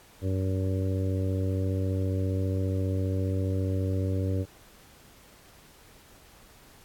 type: harmonic tone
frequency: 94.8 Hz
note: F#2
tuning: 43 cents sharp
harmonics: 1 / 2 / 3 / 4 / 5 / 6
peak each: -26 / -37 / -34 / -39 / -37 / -40 dBFS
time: 0.21-4.46 s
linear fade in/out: 50 ms
effects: pink hiss -55 dBFS RMS until 6.84 s + AAC 64 kbps